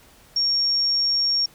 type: tone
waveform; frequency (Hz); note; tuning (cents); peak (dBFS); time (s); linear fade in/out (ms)
sine; 5540; F8; -15; -18; 0.36-1.46; 5
effects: pink hiss -52 dBFS RMS until 1.54 s